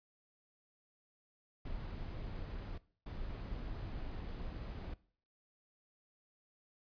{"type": "noise bursts at uneven times", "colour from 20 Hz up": "brown", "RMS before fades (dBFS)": -43, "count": 2, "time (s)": [[1.65, 2.78], [3.06, 4.94]], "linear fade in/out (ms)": 5, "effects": ["noise-tail reverb RT60 0.5 s tail -20 dB re dry", "resampled to 11025 Hz"]}